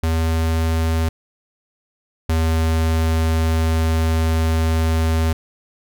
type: tone pair in turn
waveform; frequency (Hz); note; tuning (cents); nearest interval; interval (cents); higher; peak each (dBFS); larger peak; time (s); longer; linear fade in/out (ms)
square; 81.2 / 80.82; E2 / E2; -26 / -34; unison; 8; first; -17 / -16; second; 0.03-1.09 / 2.29-5.33; second; 5
effects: none